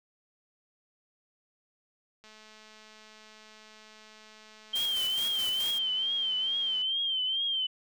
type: click train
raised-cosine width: 0.2 ms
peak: -36 dBFS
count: 990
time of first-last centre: 2.24-6.819 s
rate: 216 Hz
type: tone with vibrato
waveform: sine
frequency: 3136 Hz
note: G7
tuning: in tune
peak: -27 dBFS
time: 4.73-7.67 s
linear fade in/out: 10 ms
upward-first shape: triangle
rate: 2.3 Hz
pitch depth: 86 cents each way
type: noise with tremolo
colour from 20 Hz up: white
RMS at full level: -39 dBFS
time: 4.75-5.79 s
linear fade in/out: 10 ms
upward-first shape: square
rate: 4.7 Hz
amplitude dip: 45%
effects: none